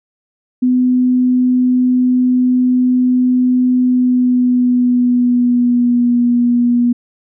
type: tone with pitch glide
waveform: sine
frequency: 251.4 to 241.3 Hz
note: B3 to B3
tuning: +31 to -40 cents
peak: -9 dBFS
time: 0.62-6.93 s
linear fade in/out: 10 ms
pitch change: -71 cents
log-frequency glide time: 3.81-6.18 s
effects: none